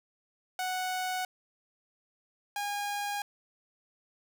sawtooth tone pair in turn, 740 / 816.4 Hz, F#5 / G#5, 0 / -30 cents, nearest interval major second, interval 170 cents, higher second, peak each -27 / -28 dBFS, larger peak first, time 0.59-1.25 / 2.56-3.22 s, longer neither, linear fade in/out 2 ms, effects none

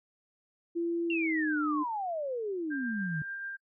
sine tone with pitch glide, 339.3 to 300.5 Hz, F4 to D4, -50 to +40 cents, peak -28 dBFS, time 0.75-1.84 s, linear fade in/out 20 ms, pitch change -210 cents, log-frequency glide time 1.05-1.58 s
sine exponential sweep, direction down, 2800 to 146.83 Hz, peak -31 dBFS, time 1.1-3.22 s, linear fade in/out 2 ms
sine tone with tremolo, 1591 Hz, G6, 25 cents sharp, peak -35 dBFS, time 2.7-3.57 s, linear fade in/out 20 ms, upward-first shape sine, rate 6.9 Hz, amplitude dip 25%
effects noise-tail reverb RT60 0.1 s tail -23 dB re dry

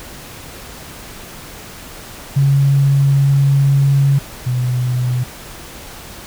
sine tone pair in turn, 138.8 / 124.84 Hz, C#3 / B2, +3 / +19 cents, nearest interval major second, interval 184 cents, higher first, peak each -9 / -14 dBFS, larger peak first, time 2.36-4.19 / 4.46-5.24 s, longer first, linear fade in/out 10 ms, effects pink hiss -34 dBFS RMS until 6.26 s

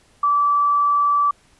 sine tone, 1158 Hz, D6, 25 cents flat, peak -14 dBFS, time 0.23-1.31 s, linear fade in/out 5 ms, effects pink hiss -56 dBFS RMS until 1.59 s + resampled to 24000 Hz

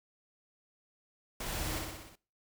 pink noise with echo, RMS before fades -39 dBFS, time 1.4-1.79 s, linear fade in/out 5 ms, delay 61 ms, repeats 6, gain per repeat -3 dB, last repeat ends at 2.156 s, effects noise-tail reverb RT60 0.4 s tail -24 dB re dry

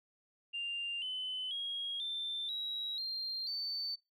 sine tone with pitch steps, 2794 / 3029 / 3284 / 3561 / 3861 / 4186 / 4539 Hz, F7 / F#7 / G#7 / A7 / B7 / C8 / C#8, 0 / +40 / -20 / +20 / -40 / 0 / +40 cents, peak -35 dBFS, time 0.53-3.96 s, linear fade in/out 20 ms, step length 490 ms, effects noise-tail reverb RT60 0.2 s tail -22 dB re dry + tanh soft clip ceiling -31 dBFS

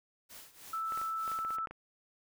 white noise with tremolo, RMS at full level -49 dBFS, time 0.29-1.57 s, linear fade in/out 20 ms, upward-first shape triangle, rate 3.2 Hz, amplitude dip 85%
sine tone, 1318.5 Hz, E6, in tune, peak -33 dBFS, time 0.73-1.66 s, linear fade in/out 5 ms
clicks, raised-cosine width 0.5 ms, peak -31 dBFS, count 11, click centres 0.922 / 0.975 / 1.015 / 1.278 / 1.317 / 1.389 / 1.449 / 1.506 / 1.585 / 1.672 / 1.71 s
effects none

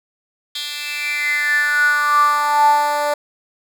10% pulse tone with high-pass filter sweep, 293.7 Hz, D4, in tune, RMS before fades -17 dBFS, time 0.55-3.14 s, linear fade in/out 5 ms, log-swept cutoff 3300 to 650 Hz, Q 10, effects none

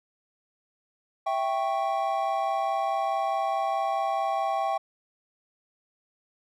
triangle chord, C# diminished, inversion first, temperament equal with one note detuned, 659.3 / 784 / 1105.5 Hz, E5 / G5 / C#6, 0 / 0 / -5 cents, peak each -28 / -25 / -30 dBFS, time 1.26-4.78 s, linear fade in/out 10 ms, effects none

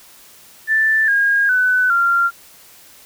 sine tone with pitch steps, 1765 / 1627.9 / 1501.4 / 1384.8 Hz, A6 / G#6 / F#6 / F6, +5 / -35 / +25 / -15 cents, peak -12 dBFS, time 0.67-2.31 s, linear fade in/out 50 ms, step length 410 ms, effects white hiss -45 dBFS RMS until 3.05 s

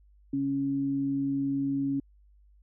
sine tone pair together, 138.59 / 276.5 Hz, C#3 / C#4, 0 / -4 cents, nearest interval octave, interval 1196 cents, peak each -37 / -26 dBFS, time 0.33-2 s, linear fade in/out 5 ms, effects added 50 Hz sine -56 dBFS peak until 2.62 s

